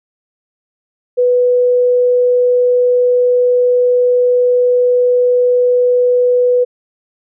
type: tone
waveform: sine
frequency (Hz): 493.9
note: B4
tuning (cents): 0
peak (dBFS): -8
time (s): 1.17-6.65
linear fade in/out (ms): 20
effects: none